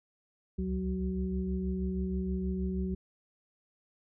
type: tone cluster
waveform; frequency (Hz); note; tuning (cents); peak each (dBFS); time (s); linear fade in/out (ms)
sine; 64.8 / 71.1 / 185.6 / 375.4; C2 / C#2 / F#3 / F#4; -16 / +45 / +6 / +25; -39 / -36 / -32 / -39; 0.58-2.95; 10
effects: none